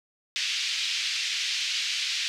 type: band-pass noise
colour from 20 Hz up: pink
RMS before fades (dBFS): -29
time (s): 0.36-2.28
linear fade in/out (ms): 0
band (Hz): 2400 to 5500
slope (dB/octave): 24
effects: none